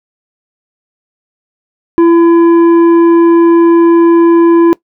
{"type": "tone with tanh clipping", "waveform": "sine", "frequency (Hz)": 336.8, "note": "E4", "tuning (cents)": 37, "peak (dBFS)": -4, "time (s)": [1.98, 4.73], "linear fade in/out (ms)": 0, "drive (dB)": 8, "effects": ["noise-tail reverb RT60 0.1 s tail -21 dB re dry"]}